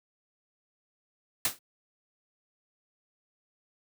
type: noise with exponential decay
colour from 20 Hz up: white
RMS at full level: -23 dBFS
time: 1.45-1.59 s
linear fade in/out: 2 ms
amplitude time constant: 29 ms
effects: high-pass 60 Hz 12 dB/octave